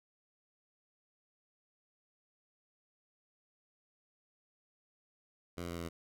10% pulse tone with pitch steps, 87.31 / 86.46 / 85.61 / 84.78 / 83.95 Hz, F2 / F2 / F2 / E2 / E2, 0 / -17 / -34 / +49 / +32 cents, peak -31 dBFS, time 5.57-5.89 s, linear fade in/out 10 ms, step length 64 ms, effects none

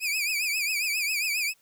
sawtooth tone with vibrato, 2426 Hz, D#7, 44 cents flat, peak -22 dBFS, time 0-1.54 s, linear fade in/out 50 ms, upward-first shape triangle, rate 7.4 Hz, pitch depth 140 cents each way, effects white hiss -65 dBFS RMS until 1.61 s

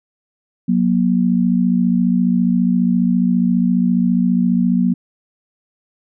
sine tone pair together, 183.5 / 238.2 Hz, F#3 / A#3, -14 / +38 cents, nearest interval perfect fourth, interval 452 cents, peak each -15 dBFS, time 0.68-4.94 s, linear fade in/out 10 ms, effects none

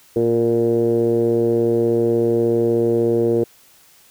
10% pulse tone with low-pass filter, 116.54 Hz, A#2, in tune, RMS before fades -17 dBFS, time 0.16-3.44 s, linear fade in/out 5 ms, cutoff 420 Hz, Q 6.4, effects white hiss -51 dBFS RMS until 4.1 s

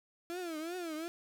35% pulse tone with vibrato, 335 Hz, E4, 28 cents sharp, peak -36 dBFS, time 0.3-1.08 s, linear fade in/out 0 ms, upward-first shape triangle, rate 2.7 Hz, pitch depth 180 cents each way, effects none

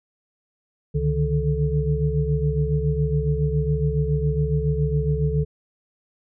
sine tone cluster, 68.4 / 145.4 / 152.6 / 435.8 Hz, C#2 / D3 / D#3 / A4, -23 / -17 / -33 / -17 cents, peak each -25 / -24 / -23 / -27 dBFS, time 0.94-5.45 s, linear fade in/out 20 ms, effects none

